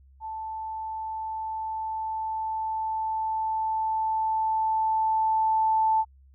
sine tone with level ramp, 880 Hz, A5, in tune, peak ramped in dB -32 to -19 dBFS, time 0.2-6.05 s, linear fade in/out 50 ms, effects added 67 Hz sine -52 dBFS peak until 6.34 s

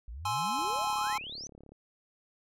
sine exponential sweep, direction up, 50.8 to 6272 Hz, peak -39 dBFS, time 0.08-1.47 s, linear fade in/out 0 ms
square chord, Ab augmented, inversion none, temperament equal with one note detuned, 837.8 / 1046.5 / 1318.5 Hz, Ab5 / C6 / E6, +15 / 0 / 0 cents, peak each -33 / -34 / -38 dBFS, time 0.25-1.18 s, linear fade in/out 5 ms
click train, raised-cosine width 2 ms, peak -39 dBFS, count 41, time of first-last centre 0.59-1.72 s, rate 35.4 Hz
effects low-pass 11000 Hz 12 dB/octave

